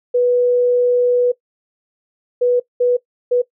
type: tone bursts at uneven times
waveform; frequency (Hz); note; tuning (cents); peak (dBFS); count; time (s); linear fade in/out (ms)
sine; 490.7; B4; -11; -11; 4; 0.14-1.32 / 2.41-2.6 / 2.8-2.97 / 3.31-3.42; 10
effects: noise-tail reverb RT60 0.1 s tail -19 dB re dry